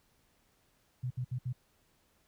sine tone bursts, 125.5 Hz, B2, 28 cents sharp, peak -32 dBFS, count 4, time 1.03-1.529 s, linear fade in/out 10 ms, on 76 ms, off 65 ms, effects pink hiss -71 dBFS RMS until 2.27 s

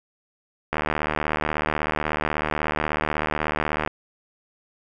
click train, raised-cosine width 0.5 ms, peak -8 dBFS, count 241, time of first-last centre 0.73-3.875 s, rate 76.3 Hz, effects none

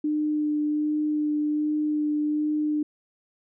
sine tone with vibrato, 300.8 Hz, D4, 42 cents sharp, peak -22 dBFS, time 0.04-2.83 s, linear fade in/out 5 ms, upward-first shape sine, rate 1.3 Hz, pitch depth 11 cents each way, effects none

